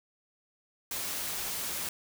white noise, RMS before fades -35 dBFS, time 0.91-1.89 s, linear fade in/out 2 ms, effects none

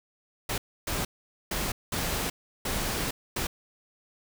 pink noise bursts at uneven times, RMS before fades -30 dBFS, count 6, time 0.49-0.58 / 0.87-1.05 / 1.51-1.72 / 1.92-2.3 / 2.65-3.11 / 3.36-3.47 s, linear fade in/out 5 ms, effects none

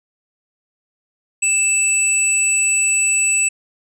sine tone pair together, 2637 / 7895 Hz, E7 / B8, 0 / -2 cents, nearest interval octave + perfect fifth, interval 1898 cents, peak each -17 / -15 dBFS, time 1.42-3.49 s, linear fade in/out 10 ms, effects tanh soft clip ceiling -6 dBFS

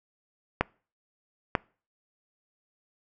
clicks, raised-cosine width 0.5 ms, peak -7 dBFS, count 2, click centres 0.61 / 1.552 s, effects noise-tail reverb RT60 0.4 s tail -25 dB re dry

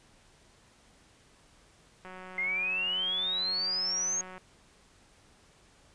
click train, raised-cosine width 0.5 ms, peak -31 dBFS, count 432, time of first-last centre 2.05-4.38 s, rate 185 Hz
sine exponential sweep, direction up, 2083 to 6600 Hz, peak -28 dBFS, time 2.38-4.21 s, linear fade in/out 2 ms
effects pink hiss -61 dBFS RMS until 5.94 s + resampled to 22050 Hz

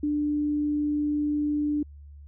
sine tone, 295.7 Hz, D4, 12 cents sharp, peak -23 dBFS, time 0.03-1.83 s, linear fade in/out 5 ms, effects added 72 Hz sine -43 dBFS peak until 2.27 s

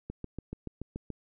click train, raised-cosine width 3 ms, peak -24 dBFS, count 8, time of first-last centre 0.1-1.103 s, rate 6.98 Hz, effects none

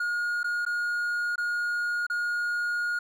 triangle tone with dropouts, 1433 Hz, F6, 44 cents sharp, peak -24 dBFS, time 0-2.99 s, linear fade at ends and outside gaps 5 ms, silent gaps 0.432-0.442 / 0.652-0.663 / 1.358-1.379 / 2.067-2.099 s, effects none

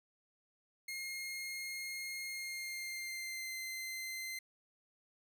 sawtooth tone with pitch glide, 2140 to 2073 Hz, C7 to C7, +38 to -17 cents, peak -37 dBFS, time 0.88-4.39 s, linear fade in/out 5 ms, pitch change -55 cents, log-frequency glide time 2.26-3.57 s, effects none

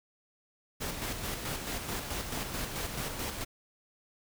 pink noise with tremolo, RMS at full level -35 dBFS, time 0.8-3.45 s, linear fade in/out 20 ms, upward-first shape square, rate 4.6 Hz, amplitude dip 40%, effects none

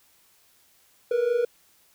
triangle tone pair together, 460 / 484.2 Hz, A#4 / B4, -23 / -34 cents, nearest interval minor second, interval 89 cents, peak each -25 / -20 dBFS, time 1.11-1.45 s, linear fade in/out 5 ms, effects white hiss -61 dBFS RMS until 1.94 s

